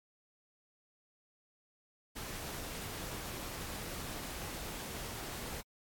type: noise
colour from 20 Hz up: pink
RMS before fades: -43 dBFS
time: 2.15-5.62 s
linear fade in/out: 20 ms
effects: AAC 64 kbps